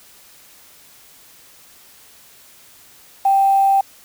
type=tone with quantisation; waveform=sine; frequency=784 Hz; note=G5; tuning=in tune; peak=-11 dBFS; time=3.25-3.81 s; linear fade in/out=5 ms; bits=6; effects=white hiss -47 dBFS RMS until 4.04 s